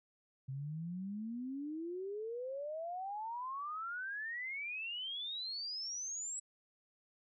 sine exponential sweep, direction up, 130 to 7902 Hz, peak -39 dBFS, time 0.48-6.4 s, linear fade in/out 10 ms, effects none

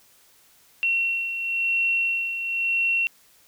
sine beating tone pair, 2724 / 2724.97 Hz, F7 / F7, -44 / -43 cents, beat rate 0.97 Hz, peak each -30 / -22 dBFS, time 0.83-3.07 s, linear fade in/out 0 ms, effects white hiss -57 dBFS RMS until 3.47 s

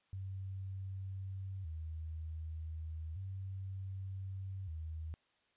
sine tone with vibrato, 87.31 Hz, F2, in tune, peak -40 dBFS, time 0.13-5.14 s, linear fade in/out 0 ms, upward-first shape square, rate 0.33 Hz, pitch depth 160 cents each way, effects white hiss -75 dBFS RMS until 5.56 s + resampled to 8000 Hz

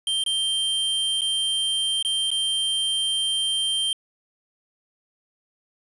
square tone with dropouts, 3150 Hz, G7, 8 cents sharp, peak -22 dBFS, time 0.07-3.93 s, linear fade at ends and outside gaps 2 ms, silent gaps 0.238-0.262 / 1.21-1.217 / 2.026-2.048 / 2.305-2.314 s, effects resampled to 24000 Hz + 8-bit

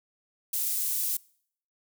pink high-pass noise, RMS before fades -29 dBFS, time 0.53-1.17 s, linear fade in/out 5 ms, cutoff 11000 Hz, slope 12 dB/octave, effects noise-tail reverb RT60 0.6 s tail -24 dB re dry

